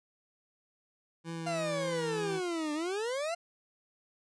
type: tone with vibrato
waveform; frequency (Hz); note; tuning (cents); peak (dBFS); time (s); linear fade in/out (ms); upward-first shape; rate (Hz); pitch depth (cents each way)
25% pulse; 164.81; E3; 0; -33; 1.24-2.41; 50; triangle; 3.3; 19
type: exponential two-way sweep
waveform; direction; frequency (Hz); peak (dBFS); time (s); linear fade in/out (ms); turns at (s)
40% pulse; down then up; 702 to 293.7 to 702; -31; 1.46-3.35; 10; 2.73
effects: resampled to 22050 Hz